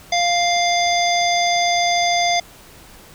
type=harmonic tone; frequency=698.5 Hz; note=F5; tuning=in tune; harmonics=1 / 3 / 5 / 7 / 9; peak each=-17 / -22 / -24 / -25 / -27 dBFS; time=0.12-2.4 s; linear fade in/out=5 ms; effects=pink hiss -44 dBFS RMS until 3.14 s